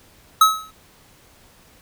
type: tone with exponential decay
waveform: square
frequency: 1285 Hz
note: E6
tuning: 45 cents flat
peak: -7 dBFS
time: 0.41-0.71 s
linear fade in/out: 5 ms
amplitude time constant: 64 ms
effects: pink hiss -52 dBFS RMS until 1.81 s